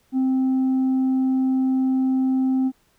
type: tone with tanh clipping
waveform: sine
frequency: 261.6 Hz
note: C4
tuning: in tune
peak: -18 dBFS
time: 0.12-2.72 s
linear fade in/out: 50 ms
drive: 2 dB
effects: pink hiss -63 dBFS RMS until 2.98 s